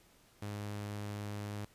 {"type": "tone", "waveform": "sawtooth", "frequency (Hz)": 103.3, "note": "G#2", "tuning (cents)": -9, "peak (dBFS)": -35, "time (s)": [0.42, 1.65], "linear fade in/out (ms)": 5, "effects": ["pink hiss -65 dBFS RMS until 1.74 s", "resampled to 32000 Hz"]}